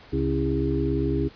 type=harmonic tone with a mistuned harmonic; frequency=67.7 Hz; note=C#2; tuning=40 cents flat; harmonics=1 / 2 / 4 / 5 / 6; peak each=-28 / -28 / -28 / -28 / -28 dBFS; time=0.12-1.29 s; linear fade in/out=20 ms; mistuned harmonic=5; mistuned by=-53 cents; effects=pink hiss -49 dBFS RMS until 1.35 s + resampled to 11025 Hz